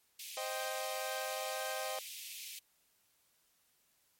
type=high-pass noise; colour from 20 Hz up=pink; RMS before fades=-47 dBFS; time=0.19-2.59 s; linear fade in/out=5 ms; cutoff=2300 Hz; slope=48 dB/octave
type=chord; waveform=sawtooth; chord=C minor; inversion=none; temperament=equal; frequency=523.3 / 622.3 / 784 Hz; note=C5 / Eb5 / G5; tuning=0 / 0 / 0 cents; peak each=-38 dBFS; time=0.37-1.99 s; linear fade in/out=2 ms
effects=white hiss -73 dBFS RMS until 4.19 s + MP3 64 kbps